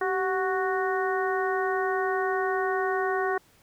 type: harmonic tone with a mistuned harmonic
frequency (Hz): 370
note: F#4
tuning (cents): 0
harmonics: 1 / 2 / 3 / 4 / 5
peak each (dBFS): -27 / -30 / -32 / -33 / -34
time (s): 0.01-3.38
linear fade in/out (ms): 5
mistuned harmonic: 1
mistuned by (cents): +70
effects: pink hiss -60 dBFS RMS until 3.62 s